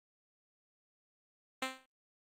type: tone with exponential decay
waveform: 5% pulse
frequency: 261.6 Hz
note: C4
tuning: in tune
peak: -20 dBFS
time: 1.62-1.86 s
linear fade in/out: 5 ms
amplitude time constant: 52 ms
effects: low-pass 10000 Hz 12 dB/octave + Opus 32 kbps